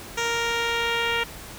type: tone with low-pass filter sweep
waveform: 10% pulse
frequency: 466.2 Hz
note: A#4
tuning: in tune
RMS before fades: -25 dBFS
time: 0.17-1.24 s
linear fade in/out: 10 ms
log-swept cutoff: 5800 to 3100 Hz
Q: 1.9
effects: pink hiss -40 dBFS RMS until 1.58 s